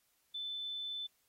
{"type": "tone", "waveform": "sine", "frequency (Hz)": 3520, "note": "A7", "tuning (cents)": 0, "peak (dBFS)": -38, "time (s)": [0.34, 1.07], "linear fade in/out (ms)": 10, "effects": ["white hiss -75 dBFS RMS until 1.28 s", "AAC 48 kbps"]}